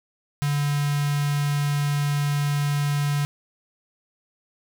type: tone with notch filter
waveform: square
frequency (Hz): 144.4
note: D3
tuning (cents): -29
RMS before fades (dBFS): -23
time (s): 0.42-3.25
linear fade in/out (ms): 0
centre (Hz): 480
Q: 0.66
effects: none